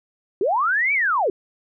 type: linear two-way sweep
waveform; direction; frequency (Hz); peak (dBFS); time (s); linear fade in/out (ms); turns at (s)
sine; up then down; 343.3 to 2337 to 343.3; -17; 0.41-1.3; 2; 0.93
effects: none

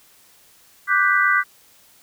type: chord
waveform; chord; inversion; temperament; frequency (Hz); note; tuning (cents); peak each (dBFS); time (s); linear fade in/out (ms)
sine; G major seventh; second; equal; 1174.7 / 1480 / 1568 / 1975.5; D6 / F#6 / G6 / B6; 0 / 0 / 0 / 0; -20; 0.87-1.44; 50
effects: white hiss -53 dBFS RMS until 2.02 s

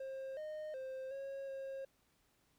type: tone with pitch steps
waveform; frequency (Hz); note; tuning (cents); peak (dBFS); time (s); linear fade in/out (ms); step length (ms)
triangle; 533 / 615 / 525 / 546 / 539; C5 / D#5 / C5 / C#5 / C#5; +32 / -20 / +6 / -26 / -49; -40; 0-1.85; 5; 370
effects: pink hiss -75 dBFS RMS until 2.58 s

